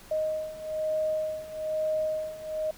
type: beating tone pair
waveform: sine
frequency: 622.3 / 623.4 Hz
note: D#5 / D#5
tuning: 0 / +3 cents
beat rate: 1.1 Hz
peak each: -32 / -29 dBFS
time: 0.11-2.71 s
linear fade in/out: 5 ms
effects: pink hiss -51 dBFS RMS until 2.77 s